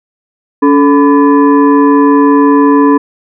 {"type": "tone with frequency modulation", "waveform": "sine", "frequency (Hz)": 283.4, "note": "C#4", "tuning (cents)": 38, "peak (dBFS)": -3, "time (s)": [0.62, 2.98], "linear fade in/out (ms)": 10, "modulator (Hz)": 721, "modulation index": 0.9, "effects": []}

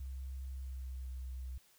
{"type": "tone with pitch glide", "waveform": "sine", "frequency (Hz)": [65.9, 63.91], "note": ["C2", "C2"], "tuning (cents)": [13, -40], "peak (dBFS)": -40, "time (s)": [0, 1.58], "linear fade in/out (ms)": 5, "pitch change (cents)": -53, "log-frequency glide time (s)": [0.51, 1.07], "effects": ["white hiss -67 dBFS RMS until 1.78 s"]}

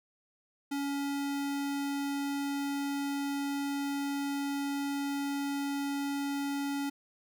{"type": "tone", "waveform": "square", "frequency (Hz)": 281.2, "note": "C#4", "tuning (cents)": 25, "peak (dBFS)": -32, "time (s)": [0.71, 6.9], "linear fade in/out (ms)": 10, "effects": []}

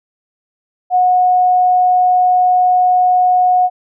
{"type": "tone", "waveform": "sine", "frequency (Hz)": 729, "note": "F#5", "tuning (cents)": -26, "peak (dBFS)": -8, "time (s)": [0.9, 3.7], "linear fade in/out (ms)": 50, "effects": []}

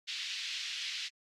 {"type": "band-pass noise", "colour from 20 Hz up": "pink", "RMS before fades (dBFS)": -39, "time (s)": [0.07, 1.09], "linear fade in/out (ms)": 20, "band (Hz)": [2500, 4900], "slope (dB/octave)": 24, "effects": ["AAC 64 kbps"]}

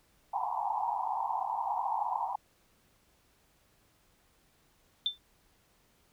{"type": "band-pass noise", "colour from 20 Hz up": "white", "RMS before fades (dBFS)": -33, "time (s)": [0.33, 2.36], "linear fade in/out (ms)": 10, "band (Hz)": [740, 1000], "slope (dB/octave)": 96}
{"type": "tone with exponential decay", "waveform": "sine", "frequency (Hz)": 3551, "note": "A7", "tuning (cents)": 15, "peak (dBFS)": -23, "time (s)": [5.06, 5.18], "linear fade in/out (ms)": 1, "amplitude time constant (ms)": 25}
{"effects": ["pink hiss -68 dBFS RMS until 6.12 s"]}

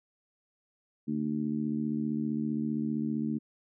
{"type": "harmonic tone", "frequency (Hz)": 75.3, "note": "D2", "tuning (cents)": 44, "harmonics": [2, 3, 4, 5], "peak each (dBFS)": [-38, -30, -35, -46], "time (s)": [1.07, 3.39], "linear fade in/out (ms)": 20, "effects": []}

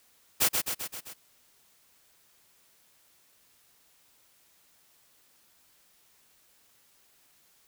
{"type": "noise with echo", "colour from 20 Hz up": "white", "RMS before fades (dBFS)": -23, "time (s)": [0.4, 0.49], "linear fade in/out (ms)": 20, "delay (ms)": 130, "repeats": 5, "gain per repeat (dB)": -4, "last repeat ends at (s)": 1.14, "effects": ["white hiss -64 dBFS RMS until 7.67 s"]}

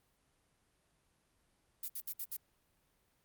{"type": "noise bursts", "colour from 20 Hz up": "violet", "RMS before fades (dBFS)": -40, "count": 5, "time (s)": [1.83, 2.367], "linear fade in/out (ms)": 5, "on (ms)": 53, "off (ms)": 68, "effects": ["pink hiss -75 dBFS RMS until 3.24 s", "Opus 32 kbps"]}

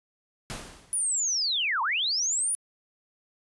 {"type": "noise with exponential decay", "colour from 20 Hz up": "pink", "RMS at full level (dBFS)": -34, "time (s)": [0.5, 1.15], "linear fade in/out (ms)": 0, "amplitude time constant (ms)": 140}
{"type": "linear two-way sweep", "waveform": "sine", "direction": "down then up", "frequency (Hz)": [9900, 870, 9900], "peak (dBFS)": -24, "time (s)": [0.93, 2.55], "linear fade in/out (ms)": 0, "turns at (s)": 1.82}
{"effects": ["resampled to 24000 Hz"]}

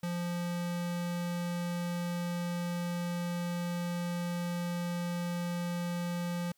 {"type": "tone", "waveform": "square", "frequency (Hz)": 174.2, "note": "F3", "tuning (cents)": -4, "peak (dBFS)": -33, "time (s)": [0.03, 6.52], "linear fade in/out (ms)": 5, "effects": ["white hiss -73 dBFS RMS until 6.57 s"]}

